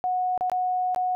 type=tone with dropouts; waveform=sine; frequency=733 Hz; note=F#5; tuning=16 cents flat; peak=-22 dBFS; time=0.04-1.15 s; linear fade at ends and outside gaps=0 ms; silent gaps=0.377-0.409 / 0.498-0.517 / 0.947-0.961 s; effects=none